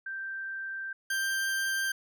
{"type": "tone pair in turn", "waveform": ["sine", "40% pulse"], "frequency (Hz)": [1568, 1576.4], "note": ["G6", "G6"], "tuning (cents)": [0, 9], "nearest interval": "unison", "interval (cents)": 9, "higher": "second", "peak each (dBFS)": [-34, -27], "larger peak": "second", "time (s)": [[0.06, 0.93], [1.1, 1.92]], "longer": "first", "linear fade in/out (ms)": 5, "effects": []}